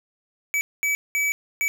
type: tone bursts at uneven times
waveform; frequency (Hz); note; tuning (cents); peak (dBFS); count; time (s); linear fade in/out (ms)
square; 2290; D7; -44; -21; 4; 0.54-0.61 / 0.83-0.95 / 1.15-1.32 / 1.61-1.68; 0
effects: none